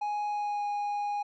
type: tone with pitch glide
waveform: triangle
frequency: 832 to 822.4 Hz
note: G#5 to G#5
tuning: +3 to -17 cents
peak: -27 dBFS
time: 0.01-1.23 s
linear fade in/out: 10 ms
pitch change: -20 cents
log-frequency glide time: 0.27-0.66 s
effects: resampled to 16000 Hz

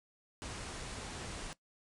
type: low-pass noise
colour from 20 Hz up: pink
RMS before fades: -44 dBFS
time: 0.42-1.53 s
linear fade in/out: 0 ms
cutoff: 10000 Hz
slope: 96 dB/octave
effects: noise-tail reverb RT60 0.1 s tail -18 dB re dry

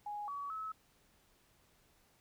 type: tone with pitch steps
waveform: sine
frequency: 829 / 1134 / 1295 Hz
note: G#5 / C#6 / E6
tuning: -3 / +39 / -31 cents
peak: -39 dBFS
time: 0.06-0.72 s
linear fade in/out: 5 ms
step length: 220 ms
effects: pink hiss -70 dBFS RMS until 2.2 s

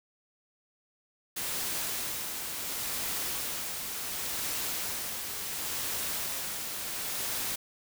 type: noise with tremolo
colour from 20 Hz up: white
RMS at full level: -33 dBFS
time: 1.36-7.56 s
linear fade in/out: 10 ms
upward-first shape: sine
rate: 0.7 Hz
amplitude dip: 35%
effects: none

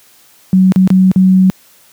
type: tone with dropouts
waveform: sine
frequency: 187.3 Hz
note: F#3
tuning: 21 cents sharp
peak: -4 dBFS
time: 0.53-1.5 s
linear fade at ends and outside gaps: 0 ms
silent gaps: 0.721-0.76 / 0.875-0.903 / 1.115-1.16 s
effects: white hiss -46 dBFS RMS until 1.92 s + high-pass 100 Hz 12 dB/octave

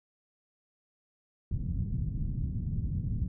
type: low-pass noise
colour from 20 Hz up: white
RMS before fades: -32 dBFS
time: 1.51-3.28 s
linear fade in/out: 5 ms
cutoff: 160 Hz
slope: 24 dB/octave
effects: none

